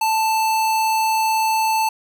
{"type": "tone", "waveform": "square", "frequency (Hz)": 882, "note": "A5", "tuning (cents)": 4, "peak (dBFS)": -17, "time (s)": [0.01, 1.89], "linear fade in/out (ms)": 5, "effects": []}